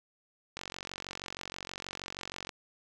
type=click train; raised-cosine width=0.2 ms; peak=-21 dBFS; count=90; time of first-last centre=0.57-2.492 s; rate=46.3 Hz; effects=none